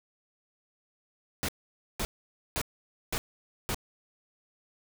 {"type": "noise bursts", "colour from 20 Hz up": "pink", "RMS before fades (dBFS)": -31, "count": 5, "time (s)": [1.43, 3.745], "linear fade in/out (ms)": 0, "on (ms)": 55, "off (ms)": 510, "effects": []}